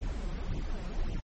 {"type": "noise with flanger", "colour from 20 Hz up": "brown", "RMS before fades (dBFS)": -33, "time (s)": [0.01, 1.21], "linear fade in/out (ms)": 20, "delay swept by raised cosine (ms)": [0.3, 5.7], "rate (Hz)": 1.8, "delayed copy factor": 0.8, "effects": ["MP3 32 kbps"]}